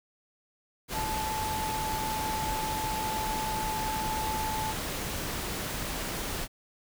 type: tone in noise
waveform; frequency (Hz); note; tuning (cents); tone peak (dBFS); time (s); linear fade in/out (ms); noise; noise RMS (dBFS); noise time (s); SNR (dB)
sine; 871; A5; -18; -31; 0.92-4.75; 50; pink; -34; 0.88-6.48; 0
effects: none